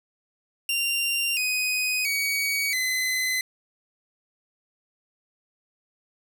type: tone with pitch steps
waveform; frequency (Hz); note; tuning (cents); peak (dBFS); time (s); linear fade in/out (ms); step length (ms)
sawtooth; 2776 / 2502 / 2255 / 2032; F7 / D#7 / C#7 / B6; -11 / +9 / +29 / +49; -20; 0.69-3.41; 2; 680
effects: none